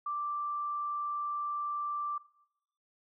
sine tone, 1174.7 Hz, D6, in tune, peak -32 dBFS, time 0.06-2.18 s, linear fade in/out 5 ms, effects noise-tail reverb RT60 0.8 s tail -19 dB re dry

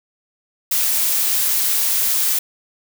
blue noise, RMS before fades -18 dBFS, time 0.71-2.39 s, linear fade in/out 5 ms, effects none

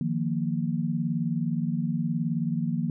sine chord, Eb suspended second, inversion none, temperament equal, 155.56 / 174.61 / 233.1 Hz, Eb3 / F3 / Bb3, 0 / 0 / 0 cents, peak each -29 dBFS, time 0.01-2.9 s, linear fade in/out 2 ms, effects none

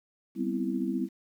sine chord, C major seventh, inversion second, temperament equal, 196 / 246.9 / 261.6 / 329.6 Hz, G3 / B3 / C4 / E4, 0 / 0 / 0 / 0 cents, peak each -33 dBFS, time 0.35-1.09 s, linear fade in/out 50 ms, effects 10-bit

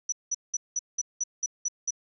sine tone bursts, 5920 Hz, F#8, in tune, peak -25 dBFS, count 9, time 0.09-1.907 s, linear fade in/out 5 ms, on 33 ms, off 190 ms, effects none

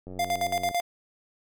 click train, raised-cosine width 2 ms, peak -28 dBFS, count 60, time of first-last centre 0.07-0.711 s, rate 92 Hz
square tone with tremolo, 698.5 Hz, F5, in tune, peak -24 dBFS, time 0.19-0.81 s, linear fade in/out 5 ms, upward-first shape square, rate 9 Hz, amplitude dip 75%
effects none

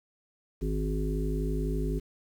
harmonic tone, 51.91 Hz, G#1, in tune, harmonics 1 / 3 / 5 / 7 / 8, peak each -29 / -34 / -36 / -37 / -38 dBFS, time 0.61-2 s, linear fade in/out 20 ms, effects 9-bit

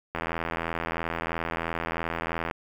click train, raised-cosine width 0.5 ms, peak -14 dBFS, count 197, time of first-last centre 0.15-2.511 s, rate 83 Hz, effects 8-bit

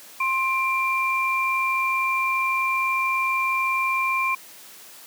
sine tone pair together, 1054.4 / 2367 Hz, C6 / D7, +13 / +13 cents, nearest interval octave + major second, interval 1400 cents, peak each -23 dBFS, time 0.2-4.35 s, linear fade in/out 5 ms, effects white hiss -45 dBFS RMS until 5.06 s + high-pass 200 Hz 12 dB/octave

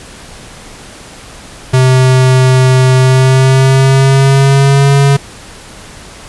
square tone with pitch glide, 129.4 to 139.49 Hz, C3 to C#3, -19 to +11 cents, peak -5 dBFS, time 1.73-5.17 s, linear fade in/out 10 ms, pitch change +130 cents, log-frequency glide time 2.97-4.91 s, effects pink hiss -32 dBFS RMS until 6.28 s + resampled to 24000 Hz

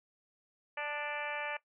harmonic tone with a mistuned harmonic, 293.7 Hz, D4, in tune, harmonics 2 / 3 / 4 / 5 / 6 / 7 / 8 / 9 / 10, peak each -42 / -42 / -46 / -47 / -42 / -48 / -43 / -48 / -52 dBFS, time 0.77-1.57 s, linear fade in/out 5 ms, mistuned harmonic 4, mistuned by +24 cents, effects noise-tail reverb RT60 0.1 s tail -18 dB re dry

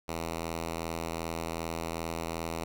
5% pulse tone, 82.6 Hz, E2, 4 cents sharp, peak -22 dBFS, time 0.08-2.64 s, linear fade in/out 5 ms, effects none

